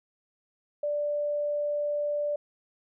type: tone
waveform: sine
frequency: 587.3 Hz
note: D5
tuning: in tune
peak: -26 dBFS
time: 0.83-2.36 s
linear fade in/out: 5 ms
effects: none